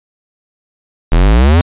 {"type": "exponential sweep", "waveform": "square", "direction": "up", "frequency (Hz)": [38.89, 89.3], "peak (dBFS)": -6, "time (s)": [1.12, 1.61], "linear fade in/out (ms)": 0, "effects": ["resampled to 8000 Hz"]}